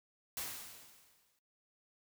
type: noise with exponential decay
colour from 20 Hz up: white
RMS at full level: -39 dBFS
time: 0.37-1.39 s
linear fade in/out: 2 ms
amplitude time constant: 220 ms
effects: noise-tail reverb RT60 0.1 s tail -17 dB re dry